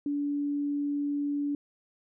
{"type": "tone", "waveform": "sine", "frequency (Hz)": 287.9, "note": "D4", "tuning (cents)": -34, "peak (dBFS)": -27, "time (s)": [0.06, 1.55], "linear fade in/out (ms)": 2, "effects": []}